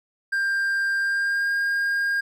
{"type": "tone with pitch glide", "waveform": "triangle", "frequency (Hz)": [1591, 1616], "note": ["G6", "G#6"], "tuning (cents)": [25, -48], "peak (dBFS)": -19, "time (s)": [0.32, 2.21], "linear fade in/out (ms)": 10, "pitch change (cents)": 27, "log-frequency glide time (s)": [0.99, 1.51], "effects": []}